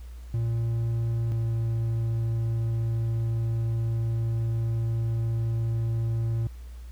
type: tone pair in turn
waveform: triangle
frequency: 115.4 / 114.27 Hz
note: A#2 / A#2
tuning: -17 / -34 cents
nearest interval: unison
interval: 17 cents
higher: first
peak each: -22 dBFS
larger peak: neither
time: 0.34-1.32 / 1.32-6.47 s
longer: second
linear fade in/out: 0 ms
effects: added 60 Hz sine -38 dBFS peak until 6.91 s + pink hiss -58 dBFS RMS until 6.91 s